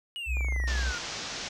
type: exponential sweep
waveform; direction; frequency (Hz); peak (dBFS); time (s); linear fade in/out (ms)
triangle; down; 2931 to 1396.9; -32; 0.16-0.98; 0
type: tone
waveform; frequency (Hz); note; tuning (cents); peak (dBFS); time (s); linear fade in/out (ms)
sine; 62.4; B1; +19; -26; 0.26-0.94; 50
type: click train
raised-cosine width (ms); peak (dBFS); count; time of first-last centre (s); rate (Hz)
1; -29; 16; 0.37-0.947; 26
type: low-pass noise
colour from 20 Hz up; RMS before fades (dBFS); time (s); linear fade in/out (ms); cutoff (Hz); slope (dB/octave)
white; -37; 0.67-1.49; 10; 6500; 48
effects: none